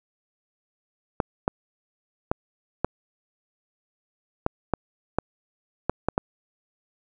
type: clicks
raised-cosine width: 1 ms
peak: -7 dBFS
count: 10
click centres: 1.202 / 1.479 / 2.315 / 2.846 / 4.464 / 4.737 / 5.186 / 5.896 / 6.086 / 6.179 s
effects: none